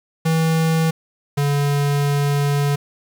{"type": "tone pair in turn", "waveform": "square", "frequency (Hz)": [161.8, 143.11], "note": ["E3", "D3"], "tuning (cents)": [-32, -44], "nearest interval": "major second", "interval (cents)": 212, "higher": "first", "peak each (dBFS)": [-16, -17], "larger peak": "first", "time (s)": [[0.25, 0.91], [1.37, 2.76]], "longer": "second", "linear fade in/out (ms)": 10, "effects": ["7-bit"]}